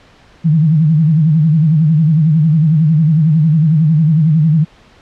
sine tone with vibrato, 156.8 Hz, D#3, 14 cents sharp, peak -7 dBFS, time 0.44-4.65 s, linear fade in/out 20 ms, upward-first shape sine, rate 11 Hz, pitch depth 110 cents each way, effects pink hiss -45 dBFS RMS until 5.01 s + low-pass 4000 Hz 12 dB/octave

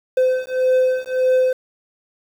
triangle beating tone pair, 512 / 513.7 Hz, C5 / C5, -38 / -32 cents, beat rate 1.7 Hz, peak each -16 dBFS, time 0.17-1.53 s, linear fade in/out 5 ms, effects 7-bit

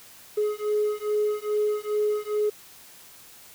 triangle beating tone pair, 420 / 422.4 Hz, G#4 / G#4, +19 / +29 cents, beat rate 2.4 Hz, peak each -23 dBFS, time 0.37-2.5 s, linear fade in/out 10 ms, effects tanh soft clip ceiling -17 dBFS + white hiss -49 dBFS RMS until 3.54 s

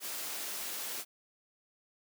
white high-pass noise, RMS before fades -39 dBFS, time 0-1.05 s, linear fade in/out 50 ms, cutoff 240 Hz, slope 12 dB/octave, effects none

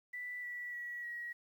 sine tone with pitch steps, 1975.5 / 1952.8 / 1930.4 / 1908.2 Hz, B6 / B6 / B6 / A#6, 0 / -20 / -40 / +40 cents, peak -40 dBFS, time 0.13-1.33 s, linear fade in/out 10 ms, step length 300 ms, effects 11-bit

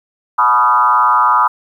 sine tone with frequency modulation, 1108.7 Hz, C#6, in tune, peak -8 dBFS, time 0.38-1.48 s, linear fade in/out 10 ms, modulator 122 Hz, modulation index 1.9, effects 8-bit

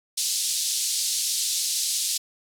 pink band-pass noise, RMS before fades -26 dBFS, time 0.17-2.18 s, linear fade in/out 10 ms, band 4000 to 11000 Hz, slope 24 dB/octave, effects none

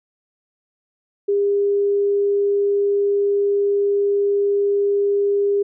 sine tone, 403.4 Hz, G4, 50 cents sharp, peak -15 dBFS, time 1.28-5.63 s, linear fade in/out 10 ms, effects none

